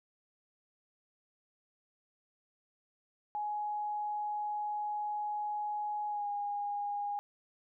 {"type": "tone with pitch glide", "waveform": "sine", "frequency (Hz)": [837, 818.4], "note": ["G#5", "G#5"], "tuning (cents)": [13, -26], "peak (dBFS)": -33, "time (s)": [3.35, 7.19], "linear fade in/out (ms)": 0, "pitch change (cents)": -39, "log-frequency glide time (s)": [6.08, 6.28], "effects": []}